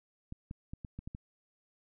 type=clicks; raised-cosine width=5 ms; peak=-29 dBFS; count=7; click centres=0.324 / 0.511 / 0.735 / 0.848 / 0.99 / 1.075 / 1.149 s; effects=none